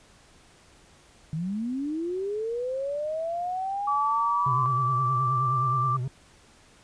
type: linear sweep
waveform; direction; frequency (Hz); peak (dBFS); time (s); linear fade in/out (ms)
sine; up; 149.9 to 1033; -27; 1.33-4.66; 0
type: tone with pitch glide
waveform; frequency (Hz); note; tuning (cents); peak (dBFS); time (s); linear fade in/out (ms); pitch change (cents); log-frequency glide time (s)
sine; 1152 to 1175.5; D6 to D6; -34 to +1; -23; 3.87-5.97; 10; +35; 4.44-5.57
type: tone with vibrato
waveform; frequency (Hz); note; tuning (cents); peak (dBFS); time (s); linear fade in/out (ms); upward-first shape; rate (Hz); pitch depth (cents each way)
triangle; 128.4; C3; -32; -25; 4.46-6.08; 5; triangle; 9.5; 120
effects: pink hiss -56 dBFS RMS until 6.83 s + resampled to 22050 Hz